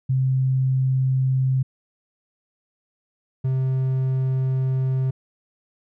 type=tone pair in turn; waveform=sine / triangle; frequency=131.2 / 131.2 Hz; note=C3 / C3; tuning=+5 / +5 cents; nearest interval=unison; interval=0 cents; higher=neither; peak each=-17 dBFS; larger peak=neither; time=0.09-1.63 / 3.44-5.11 s; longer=second; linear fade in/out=10 ms; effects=none